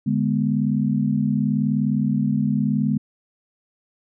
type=chord; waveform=sine; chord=G# diminished; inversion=second; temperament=equal; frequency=146.83 / 207.7 / 246.9 Hz; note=D3 / G#3 / B3; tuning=0 / 0 / 0 cents; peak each=-23 / -21 / -23 dBFS; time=0.06-2.98 s; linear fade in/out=10 ms; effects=none